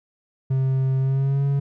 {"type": "tone with pitch glide", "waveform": "triangle", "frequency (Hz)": [132.6, 139.76], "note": ["C3", "C#3"], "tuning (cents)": [23, 15], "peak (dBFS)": -16, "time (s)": [0.5, 1.6], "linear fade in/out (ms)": 10, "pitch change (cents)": 92, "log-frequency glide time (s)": [0.99, 1.45], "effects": []}